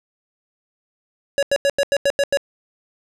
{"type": "tone bursts", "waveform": "square", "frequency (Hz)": 561, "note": "C#5", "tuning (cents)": 21, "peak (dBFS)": -15, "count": 8, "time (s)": [1.38, 2.372], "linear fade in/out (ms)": 0, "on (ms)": 47, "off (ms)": 88, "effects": ["low-pass 9000 Hz 12 dB/octave"]}